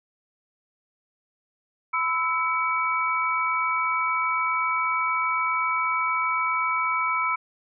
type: tone cluster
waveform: sine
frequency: 1009 / 1315 / 2272 Hz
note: B5 / E6 / C#7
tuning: +37 / -5 / +42 cents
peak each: -27 / -25 / -27 dBFS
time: 1.93-7.36 s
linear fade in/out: 10 ms
effects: none